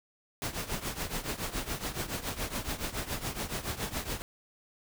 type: noise with tremolo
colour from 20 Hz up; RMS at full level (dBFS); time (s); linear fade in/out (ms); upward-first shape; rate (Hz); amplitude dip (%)
pink; -32; 0.42-4.22; 0; triangle; 7.1; 85
effects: none